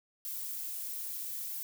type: noise with flanger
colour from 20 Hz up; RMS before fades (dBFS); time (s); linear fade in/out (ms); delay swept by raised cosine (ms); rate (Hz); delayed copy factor
violet; -39; 0.25-1.63; 0; 1.8 to 6.1; 0.76; +0.9
effects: none